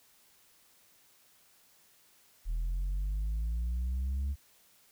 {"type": "linear sweep", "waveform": "sine", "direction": "up", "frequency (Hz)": [38.89, 70.6], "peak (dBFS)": -27, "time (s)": [2.45, 4.36], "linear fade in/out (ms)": 50, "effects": ["tanh soft clip ceiling -29 dBFS", "white hiss -64 dBFS RMS until 4.91 s"]}